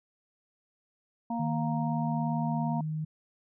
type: harmonic tone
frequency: 233.1 Hz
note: A#3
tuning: in tune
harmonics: 1 / 3 / 4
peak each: -31 / -36 / -36 dBFS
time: 1.3-2.81 s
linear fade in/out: 5 ms
type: tone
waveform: sine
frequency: 155.56 Hz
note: D#3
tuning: in tune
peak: -30 dBFS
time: 1.39-3.05 s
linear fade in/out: 10 ms
effects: none